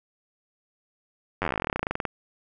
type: slowing click train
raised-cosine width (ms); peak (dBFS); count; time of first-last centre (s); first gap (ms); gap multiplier
0.5; -11; 26; 1.42-2.052; 10; 1.07
effects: none